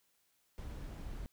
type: noise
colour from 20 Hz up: brown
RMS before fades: -44 dBFS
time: 0.58-1.26 s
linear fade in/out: 0 ms
effects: white hiss -75 dBFS RMS until 1.32 s